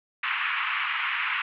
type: band-pass noise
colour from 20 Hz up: white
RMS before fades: -28 dBFS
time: 0.23-1.42 s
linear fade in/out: 5 ms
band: 1000 to 2800 Hz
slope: 48 dB/octave
effects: none